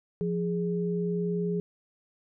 sine tone pair together, 174.61 / 415.3 Hz, F3 / G#4, 0 / 0 cents, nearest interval octave + minor third, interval 1500 cents, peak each -28 / -30 dBFS, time 0.21-1.6 s, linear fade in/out 0 ms, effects none

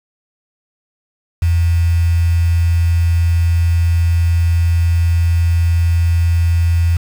sine tone with quantisation, 84.6 Hz, E2, 45 cents sharp, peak -10 dBFS, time 1.42-6.97 s, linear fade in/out 5 ms, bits 5, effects none

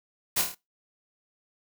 white noise with echo, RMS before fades -25 dBFS, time 0.36-0.42 s, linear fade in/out 10 ms, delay 26 ms, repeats 5, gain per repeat -4 dB, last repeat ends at 0.55 s, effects noise-tail reverb RT60 0.2 s tail -21 dB re dry

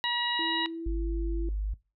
harmonic tone, 960 Hz, B5, 49 cents flat, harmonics 1 / 2 / 3 / 4, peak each -32 / -32 / -33 / -31 dBFS, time 0.04-0.66 s, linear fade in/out 0 ms
sine tone with pitch glide, 328.4 to 335.7 Hz, E4 to E4, -6 to +32 cents, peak -34 dBFS, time 0.39-1.49 s, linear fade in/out 2 ms, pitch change +38 cents, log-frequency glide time 0.66-1.05 s
sine tone, 50.9 Hz, G#1, 34 cents flat, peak -27 dBFS, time 0.86-1.74 s, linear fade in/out 5 ms
effects noise-tail reverb RT60 0.3 s tail -22 dB re dry

